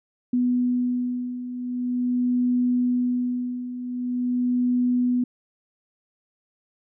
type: beating tone pair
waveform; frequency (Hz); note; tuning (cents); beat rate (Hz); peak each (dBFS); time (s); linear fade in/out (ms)
sine; 246.9 / 247.34; B3 / B3; 0 / +3; 0.44; -27 / -22; 0.33-5.24; 5
effects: none